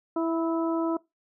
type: harmonic tone with a mistuned harmonic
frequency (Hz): 329.6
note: E4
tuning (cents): 0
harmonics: 1 / 2 / 3 / 4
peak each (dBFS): -25 / -31 / -35 / -37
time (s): 0.16-0.97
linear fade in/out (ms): 5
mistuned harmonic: 4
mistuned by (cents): -20
effects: noise-tail reverb RT60 0.2 s tail -22 dB re dry